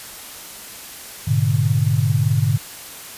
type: chord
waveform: sine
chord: G# diminished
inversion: none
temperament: equal with one note detuned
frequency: 103.83 / 121.84 / 146.83 Hz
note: G#2 / B2 / D3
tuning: 0 / -23 / 0 cents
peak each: -19 dBFS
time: 1.27-2.58 s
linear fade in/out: 10 ms
effects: white hiss -36 dBFS RMS until 3.17 s + resampled to 32000 Hz